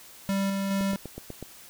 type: tone with tremolo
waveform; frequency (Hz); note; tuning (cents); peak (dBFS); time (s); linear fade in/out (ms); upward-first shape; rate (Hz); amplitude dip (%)
square; 196; G3; 0; -25; 0.29-0.96; 0; square; 2.4; 25
type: click train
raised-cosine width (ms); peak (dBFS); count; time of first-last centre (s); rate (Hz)
2; -23; 6; 0.81-1.427; 8.11
effects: white hiss -49 dBFS RMS until 1.69 s